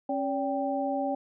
sine tone cluster, 274 / 572 / 786 Hz, C#4 / D5 / G5, -20 / -46 / +4 cents, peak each -31 dBFS, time 0.09-1.15 s, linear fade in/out 5 ms, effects none

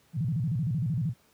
sine tone with vibrato, 138.59 Hz, C#3, in tune, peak -25 dBFS, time 0.13-1.14 s, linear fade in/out 50 ms, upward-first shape square, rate 13 Hz, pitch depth 290 cents each way, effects pink hiss -64 dBFS RMS until 1.33 s + high-pass 80 Hz 12 dB/octave

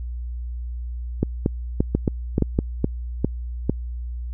clicks, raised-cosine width 3 ms, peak -5 dBFS, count 11, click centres 1.23 / 1.461 / 1.805 / 1.95 / 2.078 / 2.381 / 2.423 / 2.589 / 2.844 / 3.246 / 3.696 s, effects added 60 Hz sine -27 dBFS peak until 4.33 s

